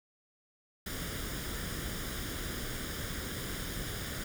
pink noise with comb filter, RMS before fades -38 dBFS, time 0.86-4.24 s, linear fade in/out 5 ms, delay 0.58 ms, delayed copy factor +0.6, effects none

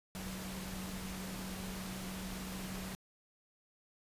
sine tone in noise, 187.7 Hz, F#3, 25 cents sharp, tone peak -43 dBFS, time 0.15-2.95 s, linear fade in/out 0 ms, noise pink, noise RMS -45 dBFS, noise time 0.15-2.95 s, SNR -1 dB, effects resampled to 32000 Hz

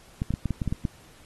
clicks, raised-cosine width 5 ms, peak -14 dBFS, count 9, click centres 0.219 / 0.306 / 0.339 / 0.457 / 0.507 / 0.618 / 0.677 / 0.725 / 0.852 s, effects pink hiss -54 dBFS RMS until 1.25 s + AAC 32 kbps

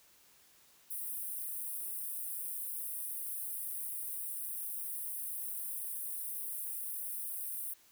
white high-pass noise, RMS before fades -40 dBFS, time 0.9-7.74 s, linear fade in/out 10 ms, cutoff 8800 Hz, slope 96 dB/octave, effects white hiss -64 dBFS RMS until 7.91 s

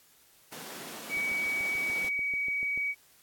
pink high-pass noise, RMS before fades -43 dBFS, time 0.52-2.09 s, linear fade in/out 5 ms, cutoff 190 Hz, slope 24 dB/octave
sine tone, 2265 Hz, C#7, 37 cents sharp, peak -28 dBFS, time 1.09-2.95 s, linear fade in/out 50 ms
click train, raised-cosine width 2 ms, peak -33 dBFS, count 12, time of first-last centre 1.17-2.776 s, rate 6.85 Hz
effects white hiss -61 dBFS RMS until 3.22 s + AAC 64 kbps

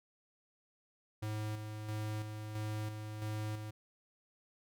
square tone with tremolo, 107.2 Hz, A2, 45 cents flat, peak -37 dBFS, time 1.22-3.71 s, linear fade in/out 10 ms, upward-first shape square, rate 1.5 Hz, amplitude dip 45%, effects none

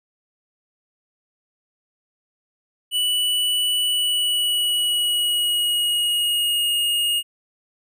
square tone with pitch glide, 2960 to 2859 Hz, F#7 to F7, 0 to +40 cents, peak -19 dBFS, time 2.91-7.23 s, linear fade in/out 50 ms, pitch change -60 cents, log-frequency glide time 3.81-6.76 s, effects none

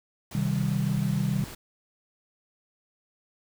pink noise, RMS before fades -42 dBFS, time 0.31-1.55 s, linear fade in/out 5 ms
sine chord, C minor, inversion none, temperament equal with one note detuned, 130.81 / 157.55 / 196 Hz, C3 / Eb3 / G3, 0 / +22 / 0 cents, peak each -28 dBFS, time 0.35-1.44 s, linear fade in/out 2 ms
effects none

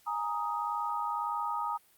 sine chord, Ab suspended second, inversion none, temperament equal with one note detuned, 830.6 / 932.3 / 1248.8 Hz, Ab5 / Bb5 / Eb6, 0 / 0 / +6 cents, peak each -37 / -34 / -34 dBFS, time 0.06-1.78 s, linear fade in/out 20 ms, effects white hiss -64 dBFS RMS until 1.97 s + Opus 48 kbps

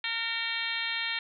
harmonic tone with a mistuned harmonic, 457.5 Hz, A#4, 32 cents flat, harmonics 2 / 3 / 4 / 5 / 6 / 7 / 8 / 9, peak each -44 / -42 / -35 / -35 / -39 / -37 / -37 / -39 dBFS, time 0.04-1.19 s, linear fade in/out 2 ms, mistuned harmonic 3, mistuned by +27 cents, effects none

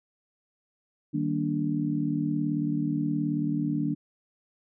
sine chord, Eb major seventh, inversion none, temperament just, 155.56 / 194.45 / 233.3 / 291.7 Hz, Eb3 / G3 / Bb3 / D4, 0 / -14 / +2 / -12 cents, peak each -30 / -34 / -32 / -28 dBFS, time 1.13-3.95 s, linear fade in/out 20 ms, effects none

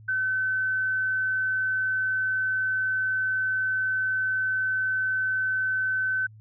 sine tone, 1524 Hz, G6, 49 cents flat, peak -23 dBFS, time 0.08-6.27 s, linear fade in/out 10 ms, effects added 108 Hz sine -46 dBFS peak until 6.4 s

